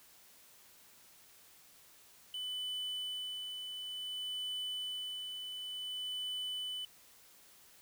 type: tone with tremolo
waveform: triangle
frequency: 3000 Hz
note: F#7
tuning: 23 cents sharp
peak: -35 dBFS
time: 2.34-6.85 s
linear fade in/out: 2 ms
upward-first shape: sine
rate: 0.56 Hz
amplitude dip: 40%
effects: white hiss -61 dBFS RMS until 7.81 s